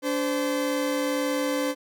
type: tone pair together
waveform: 40% pulse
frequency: 288.4 / 514.9 Hz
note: D4 / C5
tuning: -31 / -28 cents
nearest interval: minor seventh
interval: 1003 cents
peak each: -26 dBFS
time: 0.02-1.75 s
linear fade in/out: 50 ms
effects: none